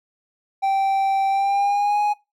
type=tone with pitch glide; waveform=triangle; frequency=780 to 831.2 Hz; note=G5 to G#5; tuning=-9 to +1 cents; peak=-15 dBFS; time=0.62-2.14 s; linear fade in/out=20 ms; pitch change=+110 cents; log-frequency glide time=1.29-2 s; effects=noise-tail reverb RT60 0.2 s tail -18 dB re dry